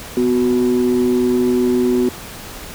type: tone pair together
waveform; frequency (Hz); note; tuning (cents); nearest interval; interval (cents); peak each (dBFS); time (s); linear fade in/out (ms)
sine; 248.9 / 369.1; B3 / F#4; +14 / -4; perfect fifth; 682; -14; 0.17-2.09; 2
effects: tanh soft clip ceiling -8 dBFS + pink hiss -33 dBFS RMS until 2.74 s